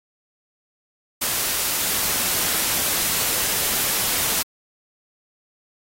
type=noise; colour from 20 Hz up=white; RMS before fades=-22 dBFS; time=1.21-4.43 s; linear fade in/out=10 ms; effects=AAC 48 kbps